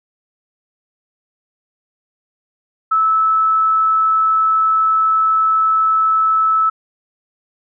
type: tone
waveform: sine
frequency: 1306 Hz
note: E6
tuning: 17 cents flat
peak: -11 dBFS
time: 2.91-6.7 s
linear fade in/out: 10 ms
effects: none